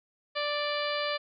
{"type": "harmonic tone", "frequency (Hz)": 587.3, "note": "D5", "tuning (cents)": 0, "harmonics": [1, 2, 3, 4, 5, 6, 7, 8], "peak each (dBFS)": [-32, -35, -37, -38, -39, -40, -40, -41], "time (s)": [0.35, 1.18], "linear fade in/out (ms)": 20, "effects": []}